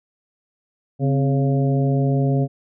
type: harmonic tone with a mistuned harmonic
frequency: 138.59 Hz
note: C#3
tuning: in tune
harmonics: 1 / 2 / 3 / 4 / 5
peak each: -17 / -23 / -27 / -29 / -31 dBFS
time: 0.99-2.48 s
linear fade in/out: 50 ms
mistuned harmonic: 2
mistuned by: -84 cents
effects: none